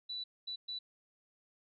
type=tone bursts at uneven times; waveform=sine; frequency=3961 Hz; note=B7; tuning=4 cents sharp; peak=-38 dBFS; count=3; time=0.09-0.24 / 0.47-0.56 / 0.68-0.79 s; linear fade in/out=10 ms; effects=none

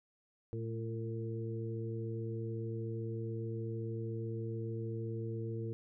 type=harmonic tone with a mistuned harmonic; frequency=113.6 Hz; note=A#2; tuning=44 cents flat; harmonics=1 / 2 / 3 / 4; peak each=-38 / -47 / -44 / -44 dBFS; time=0.53-5.73 s; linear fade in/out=0 ms; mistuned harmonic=2; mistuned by=-49 cents; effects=none

